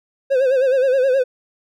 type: tone with vibrato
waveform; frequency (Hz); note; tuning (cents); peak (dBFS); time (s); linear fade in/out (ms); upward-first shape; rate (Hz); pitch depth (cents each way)
triangle; 525; C5; +6; -11; 0.3-1.24; 20; sine; 9.5; 86
effects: none